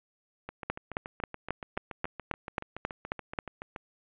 two click trains, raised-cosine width 0.5 ms, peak -14 / -23 dBFS, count 11 / 24, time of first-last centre 0.7-3.388 / 0.49-3.762 s, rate 3.72 / 7.03 Hz, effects resampled to 8000 Hz + 8-bit

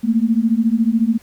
sine beating tone pair, 220 / 234 Hz, A3 / A#3, 0 / +7 cents, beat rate 14 Hz, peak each -16 dBFS, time 0.03-1.18 s, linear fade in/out 20 ms, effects pink hiss -50 dBFS RMS until 1.22 s

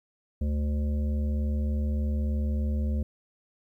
harmonic tone with a mistuned harmonic, 73.42 Hz, D2, in tune, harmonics 1 / 3 / 5 / 7 / 8, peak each -25 / -33 / -47 / -44 / -49 dBFS, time 0.41-3.03 s, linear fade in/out 5 ms, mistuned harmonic 8, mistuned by +29 cents, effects 11-bit

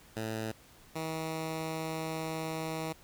10% pulse tone pair in turn, 110.6 / 159.92 Hz, A2 / D#3, +9 / +48 cents, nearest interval tritone, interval 639 cents, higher second, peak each -26 dBFS, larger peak neither, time 0.16-0.52 / 0.95-2.93 s, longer second, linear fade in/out 10 ms, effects pink hiss -58 dBFS RMS until 3.03 s

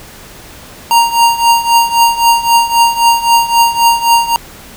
square tone with tremolo, 932.3 Hz, A#5, in tune, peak -4 dBFS, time 0.91-4.36 s, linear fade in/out 0 ms, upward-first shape triangle, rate 3.8 Hz, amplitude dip 85%, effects pink hiss -34 dBFS RMS until 4.76 s

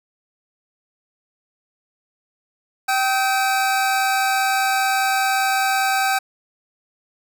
25% pulse tone pair together, 775 / 1272.4 Hz, G5 / D#6, -20 / +38 cents, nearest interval major sixth, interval 858 cents, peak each -14 / -22 dBFS, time 2.88-6.19 s, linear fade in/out 10 ms, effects none

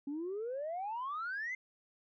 sine exponential sweep, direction up, 274.2 to 2109 Hz, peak -35 dBFS, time 0.07-1.55 s, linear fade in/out 5 ms, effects tanh soft clip ceiling -33 dBFS

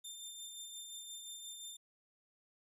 20% pulse tone with tremolo, 3592 Hz, A7, 35 cents sharp, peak -39 dBFS, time 0.04-1.77 s, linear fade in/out 10 ms, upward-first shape sine, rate 5.7 Hz, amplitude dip 35%, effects none

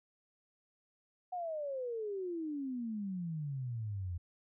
sine exponential sweep, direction down, 740 to 84.4 Hz, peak -36 dBFS, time 1.32-4.18 s, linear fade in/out 10 ms, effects none

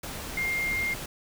sine tone in noise, 2117 Hz, C7, 20 cents sharp, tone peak -26 dBFS, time 0.37-0.94 s, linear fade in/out 5 ms, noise pink, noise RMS -37 dBFS, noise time 0.03-1.06 s, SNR +8 dB, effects none

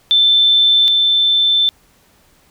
sine tone pair in turn, 3540 / 3540 Hz, A7 / A7, +10 / +10 cents, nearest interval unison, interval 0 cents, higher neither, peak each -8 / -10 dBFS, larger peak first, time 0.11-0.88 / 0.88-1.69 s, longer second, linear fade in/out 0 ms, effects pink hiss -53 dBFS RMS until 2.5 s

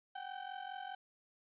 35% pulse ring-modulated tone, 770 Hz, G5, 31 cents flat, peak -38 dBFS, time 0.15-0.95 s, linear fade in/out 5 ms, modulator 22.4 Hz, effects resampled to 8000 Hz + 12-bit

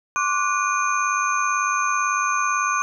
sine tone cluster, 1064 / 1162 / 1470 / 2444 / 6320 Hz, C6 / D6 / F#6 / D#7 / G8, +29 / -19 / -12 / -32 / +13 cents, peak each -26 / -22 / -26 / -28 / -30 dBFS, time 0.16-2.82 s, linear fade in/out 0 ms, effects none

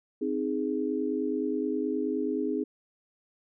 sine chord, Ab major, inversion first, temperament equal, 261.6 / 311.1 / 415.3 Hz, C4 / Eb4 / Ab4, 0 / 0 / 0 cents, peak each -31 dBFS, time 0.21-2.64 s, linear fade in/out 10 ms, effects none

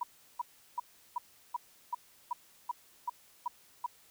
sine tone bursts, 970 Hz, B5, 31 cents flat, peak -30 dBFS, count 11, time 0.01-3.863 s, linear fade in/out 5 ms, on 23 ms, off 360 ms, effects white hiss -62 dBFS RMS until 4.1 s

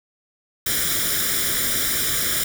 white noise with comb filter, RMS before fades -22 dBFS, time 0.66-2.44 s, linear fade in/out 5 ms, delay 0.56 ms, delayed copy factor +0.8, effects none

